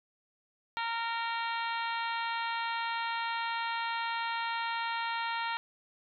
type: harmonic tone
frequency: 461.6 Hz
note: A#4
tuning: 17 cents flat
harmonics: 2 / 3 / 4 / 5 / 6 / 7 / 8 / 9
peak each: -34 / -38 / -40 / -42 / -44 / -45 / -46 / -47 dBFS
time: 0.77-5.57 s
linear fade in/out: 0 ms
effects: none